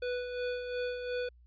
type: tone with tremolo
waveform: square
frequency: 493.9 Hz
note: B4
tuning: in tune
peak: -32 dBFS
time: 0.02-1.29 s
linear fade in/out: 5 ms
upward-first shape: sine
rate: 2.8 Hz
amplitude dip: 50%
effects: added 60 Hz sine -56 dBFS peak until 1.46 s + resampled to 11025 Hz